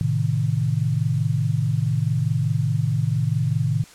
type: chord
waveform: sine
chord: A diminished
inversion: none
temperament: equal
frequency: 110 / 130.81 / 155.56 Hz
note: A2 / C3 / Eb3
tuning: 0 / 0 / 0 cents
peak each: -23 dBFS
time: 0.01-3.84 s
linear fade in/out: 0 ms
effects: white hiss -47 dBFS RMS until 3.94 s + low-pass 9000 Hz 12 dB/octave